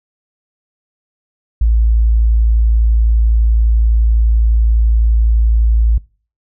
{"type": "tone", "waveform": "sine", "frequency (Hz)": 55.9, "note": "A1", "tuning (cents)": 28, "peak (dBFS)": -8, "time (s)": [1.61, 5.98], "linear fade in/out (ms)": 5, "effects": ["noise-tail reverb RT60 0.4 s tail -23 dB re dry"]}